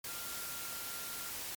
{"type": "tone in noise", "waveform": "sine", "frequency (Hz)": 1388, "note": "F6", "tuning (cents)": -11, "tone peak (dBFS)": -50, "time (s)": [0.08, 1.3], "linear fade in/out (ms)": 5, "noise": "white", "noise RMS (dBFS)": -42, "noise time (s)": [0.04, 1.55], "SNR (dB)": -11, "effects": ["MP3 96 kbps"]}